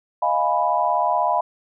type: chord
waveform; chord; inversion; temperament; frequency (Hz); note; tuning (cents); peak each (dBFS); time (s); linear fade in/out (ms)
sine; F half-diminished seventh; third; equal; 622.3 / 698.5 / 830.6 / 987.8; Eb5 / F5 / Ab5 / Cb6; 0 / 0 / 0 / 0; -25 / -22 / -24 / -21; 0.22-1.41; 5
effects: none